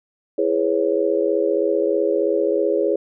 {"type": "chord", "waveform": "sine", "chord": "C# minor seventh", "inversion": "first", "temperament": "just", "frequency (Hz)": [332.6, 415.8, 498.9, 554.4], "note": ["E4", "G#4", "B4", "C#5"], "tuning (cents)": [16, 2, 17, 0], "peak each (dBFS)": [-23, -20, -24, -22], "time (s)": [0.38, 2.96], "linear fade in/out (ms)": 5, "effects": []}